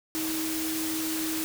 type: tone in noise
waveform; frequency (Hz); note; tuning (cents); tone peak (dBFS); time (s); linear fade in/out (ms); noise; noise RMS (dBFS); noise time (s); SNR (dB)
sine; 318.5; D#4; +41; -30; 0.15-1.44; 0; white; -33; 0.15-1.44; 0
effects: none